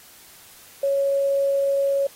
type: tone with quantisation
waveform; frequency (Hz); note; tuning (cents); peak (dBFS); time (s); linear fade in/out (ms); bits
sine; 554.4; C#5; 0; -18; 0.83-2.07; 5; 8
effects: white hiss -48 dBFS RMS until 2.15 s + AAC 48 kbps